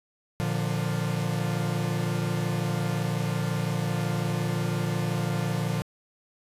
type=chord; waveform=45% pulse; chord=Bb major; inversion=none; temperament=equal with one note detuned; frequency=116.54 / 148.97 / 174.61 Hz; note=Bb2 / D3 / F3; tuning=0 / +25 / 0 cents; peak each=-30 dBFS; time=0.4-5.82 s; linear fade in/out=0 ms; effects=resampled to 32000 Hz